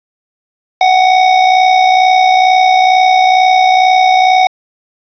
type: tone with amplitude modulation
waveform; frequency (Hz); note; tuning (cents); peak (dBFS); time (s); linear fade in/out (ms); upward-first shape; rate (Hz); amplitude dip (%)
square; 745; F#5; +12; -4; 0.81-4.47; 2; sine; 62.2; 50
effects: resampled to 11025 Hz + 7-bit